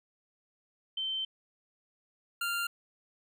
sine / 25% pulse tone pair in turn, 3099 / 1392.5 Hz, G7 / F6, -21 / -5 cents, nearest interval octave + major second, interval 1384 cents, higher first, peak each -31 / -27 dBFS, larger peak second, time 0.97-1.25 / 2.41-2.67 s, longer first, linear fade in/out 5 ms, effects none

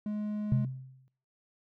triangle tone, 210.1 Hz, G#3, 20 cents sharp, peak -29 dBFS, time 0.06-0.65 s, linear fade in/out 2 ms
sine tone with exponential decay, 130.81 Hz, C3, in tune, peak -21 dBFS, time 0.52-1.08 s, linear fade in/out 0 ms, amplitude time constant 120 ms
effects noise-tail reverb RT60 0.6 s tail -23 dB re dry

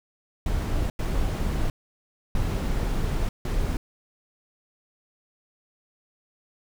brown noise bursts at uneven times, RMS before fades -25 dBFS, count 4, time 0.46-0.9 / 0.99-1.7 / 2.35-3.29 / 3.45-3.77 s, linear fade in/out 2 ms, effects none

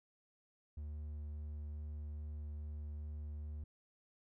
triangle tone, 74.8 Hz, D2, 32 cents sharp, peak -40 dBFS, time 0.77-3.64 s, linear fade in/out 5 ms, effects none

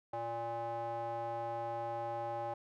square tone with band-pass filter, 116.54 Hz, A#2, in tune, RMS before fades -39 dBFS, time 0.13-2.54 s, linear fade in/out 5 ms, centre 730 Hz, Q 8.5, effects none

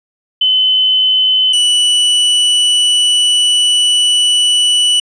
sine / 45% pulse tone pair in turn, 3036 / 2960 Hz, F#7 / F#7, +44 / 0 cents, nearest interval unison, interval 44 cents, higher first, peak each -8 dBFS, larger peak neither, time 0.41-1.53 / 1.53-5 s, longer second, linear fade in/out 5 ms, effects resampled to 22050 Hz

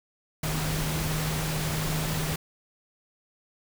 sine tone in noise, 155.5 Hz, D#3, 1 cent flat, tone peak -29 dBFS, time 0.43-2.36 s, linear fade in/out 5 ms, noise pink, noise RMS -31 dBFS, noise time 0.43-2.36 s, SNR -1 dB, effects none

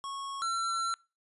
square tone pair in turn, 1100 / 1351.5 Hz, C#6 / E6, -14 / +43 cents, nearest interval major third, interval 357 cents, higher second, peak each -37 / -30 dBFS, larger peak second, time 0.04-0.42 / 0.42-0.94 s, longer second, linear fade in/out 0 ms, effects noise-tail reverb RT60 0.3 s tail -25 dB re dry + resampled to 24000 Hz

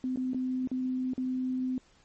sine tone with dropouts, 256.4 Hz, C4, 35 cents flat, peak -28 dBFS, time 0.04-1.78 s, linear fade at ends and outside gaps 1 ms, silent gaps 0.16-0.173 / 0.334-0.345 / 0.674-0.715 / 1.135-1.179 s, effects pink hiss -63 dBFS RMS until 2.04 s + MP3 32 kbps

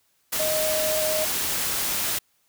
sine tone in noise, 622.3 Hz, D#5, in tune, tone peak -24 dBFS, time 0.39-1.25 s, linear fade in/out 10 ms, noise white, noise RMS -26 dBFS, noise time 0.32-2.19 s, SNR -1 dB, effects white hiss -67 dBFS RMS until 2.48 s

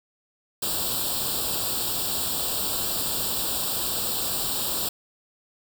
white noise with comb filter, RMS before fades -27 dBFS, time 0.62-4.89 s, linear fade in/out 5 ms, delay 0.24 ms, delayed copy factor +0.9, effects none

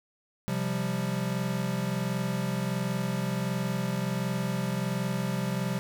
square chord, C suspended fourth, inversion none, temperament equal, 130.81 / 174.61 / 196 Hz, C3 / F3 / G3, 0 / 0 / 0 cents, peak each -33 dBFS, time 0.48-5.79 s, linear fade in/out 0 ms, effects none

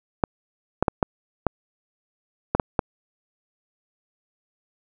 clicks, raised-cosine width 1 ms, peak -4 dBFS, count 8, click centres 0.238 / 0.826 / 0.882 / 1.028 / 1.467 / 2.55 / 2.598 / 2.792 s, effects none

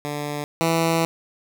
10% pulse tone pair in turn, 146.83 / 164.81 Hz, D3 / E3, 0 / 0 cents, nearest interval major second, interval 200 cents, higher second, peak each -18 / -10 dBFS, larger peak second, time 0.05-0.44 / 0.61-1.05 s, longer second, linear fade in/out 0 ms, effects none

